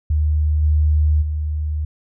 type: tone with level steps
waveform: sine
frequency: 76 Hz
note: D#2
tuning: 40 cents flat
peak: -14 / -12 / -19 dBFS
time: 0.1-1.85 s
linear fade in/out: 5 ms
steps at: 0.62 / 1.21 s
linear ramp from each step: 20 ms
effects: none